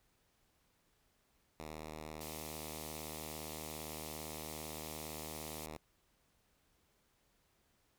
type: tone with vibrato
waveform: 5% pulse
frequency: 77.6 Hz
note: D#2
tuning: 4 cents flat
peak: -34 dBFS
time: 1.6-5.77 s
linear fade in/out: 0 ms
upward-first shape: square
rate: 8.7 Hz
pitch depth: 8 cents each way
type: band-pass noise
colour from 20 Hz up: white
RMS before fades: -50 dBFS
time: 2.21-5.66 s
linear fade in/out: 0 ms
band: 2400 to 16000 Hz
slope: 24 dB/octave
effects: pink hiss -75 dBFS RMS until 7.98 s